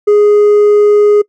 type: tone with hard clipping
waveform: triangle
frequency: 415.3 Hz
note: G#4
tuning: in tune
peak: -3 dBFS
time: 0.07-1.22 s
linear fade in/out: 10 ms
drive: 1 dB
effects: noise-tail reverb RT60 0.1 s tail -23 dB re dry